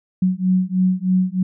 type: beating tone pair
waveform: sine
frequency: 183.4 / 186.6 Hz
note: F#3 / F#3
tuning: -15 / +15 cents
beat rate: 3.2 Hz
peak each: -18 dBFS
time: 0.22-1.43 s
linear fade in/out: 5 ms
effects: none